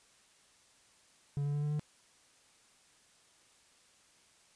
triangle tone with pitch steps, 142.6 / 144.42 / 146.27 / 148.14 / 150.04 Hz, C#3 / D3 / D3 / D3 / D3, +49 / -29 / -7 / +15 / +37 cents, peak -29 dBFS, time 1.37-1.795 s, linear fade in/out 0 ms, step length 85 ms, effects white hiss -65 dBFS RMS until 4.55 s + resampled to 22050 Hz

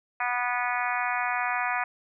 harmonic tone, 245.3 Hz, B3, 12 cents flat, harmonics 3 / 4 / 5 / 6 / 7 / 8 / 9 / 10, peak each -31 / -32 / -33 / -34 / -34 / -35 / -36 / -36 dBFS, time 0.2-1.84 s, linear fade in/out 5 ms, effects none

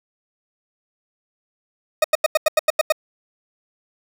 40% pulse tone bursts, 622 Hz, D#5, 1 cent flat, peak -11 dBFS, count 9, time 2.02-2.923 s, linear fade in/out 5 ms, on 23 ms, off 87 ms, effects 7-bit

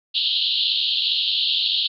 white band-pass noise, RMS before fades -21 dBFS, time 0.14-1.88 s, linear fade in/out 20 ms, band 2900 to 4300 Hz, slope 96 dB/octave, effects MP3 96 kbps

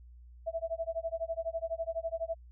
sine tone with tremolo, 659.3 Hz, E5, in tune, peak -29 dBFS, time 0.46-2.35 s, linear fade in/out 20 ms, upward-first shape sine, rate 12 Hz, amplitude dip 100%, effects added 60 Hz sine -50 dBFS peak until 2.51 s

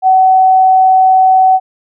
sine tone, 754 Hz, F#5, 32 cents sharp, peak -4 dBFS, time 0.02-1.6 s, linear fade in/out 50 ms, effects none

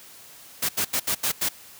white noise bursts at uneven times, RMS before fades -24 dBFS, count 6, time 0.62-0.69 / 0.77-0.85 / 0.93-1 / 1.07-1.15 / 1.23-1.32 / 1.41-1.49 s, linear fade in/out 10 ms, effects white hiss -47 dBFS RMS until 1.79 s + high-pass 60 Hz 12 dB/octave

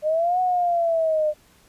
sine linear two-way sweep, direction up then down, 600 to 740 to 600 Hz, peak -18 dBFS, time 0.02-1.34 s, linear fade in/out 50 ms, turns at 0.4 s, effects pink hiss -56 dBFS RMS until 1.68 s + resampled to 32000 Hz

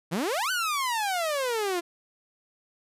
sawtooth exponential two-way sweep, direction up then down, 150.4 to 1536 to 336.9 Hz, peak -22 dBFS, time 0.11-1.81 s, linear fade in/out 20 ms, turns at 0.51 s, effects resampled to 32000 Hz

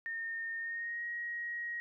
sine tone with pitch glide, 1828 to 1890.3 Hz, A#6 to A#6, -34 to +24 cents, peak -36 dBFS, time 0.06-1.8 s, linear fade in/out 0 ms, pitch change +58 cents, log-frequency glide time 0.59-1.05 s, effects none

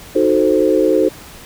sine chord, D# diminished seventh, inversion none, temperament equal, 311.1 / 370 / 440 / 523.3 Hz, D#4 / F#4 / A4 / C5, 0 / 0 / 0 / 0 cents, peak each -16 dBFS, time 0.15-1.09 s, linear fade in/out 10 ms, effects pink hiss -37 dBFS RMS until 1.45 s

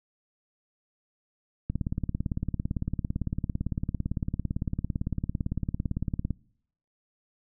click train, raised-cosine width 5 ms, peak -16 dBFS, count 83, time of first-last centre 1.7-6.307 s, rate 17.8 Hz, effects noise-tail reverb RT60 0.7 s tail -25 dB re dry

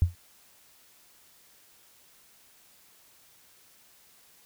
sine tone with exponential decay, 87 Hz, F2, 6 cents flat, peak -14 dBFS, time 0.02-0.15 s, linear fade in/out 0 ms, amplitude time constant 28 ms, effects white hiss -59 dBFS RMS until 4.45 s

